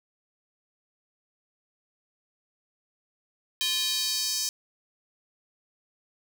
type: tone with high-pass filter sweep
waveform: square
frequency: 349.2 Hz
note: F4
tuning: in tune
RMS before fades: -28 dBFS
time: 3.61-4.49 s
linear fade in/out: 0 ms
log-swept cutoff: 3400 to 5500 Hz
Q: 2.8
effects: none